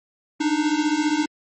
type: beating tone pair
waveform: square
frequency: 294.7 / 309.7 Hz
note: D4 / D#4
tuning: +6 / -8 cents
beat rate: 15 Hz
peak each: -23 / -22 dBFS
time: 0.4-1.26 s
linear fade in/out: 10 ms
effects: MP3 32 kbps